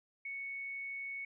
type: tone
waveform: sine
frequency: 2217 Hz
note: C#7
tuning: in tune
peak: -39 dBFS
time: 0.25-1.25 s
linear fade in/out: 5 ms
effects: none